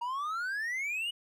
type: exponential sweep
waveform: triangle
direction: up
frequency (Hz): 932.3 to 2960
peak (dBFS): -30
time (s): 0.01-1.11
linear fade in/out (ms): 10
effects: none